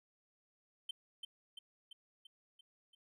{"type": "tone with echo", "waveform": "triangle", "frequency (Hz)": 3100, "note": "G7", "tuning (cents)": -20, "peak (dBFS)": -37, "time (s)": [0.89, 0.91], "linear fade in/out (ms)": 5, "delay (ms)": 340, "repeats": 6, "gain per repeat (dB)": -4, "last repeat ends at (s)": 2.95, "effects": []}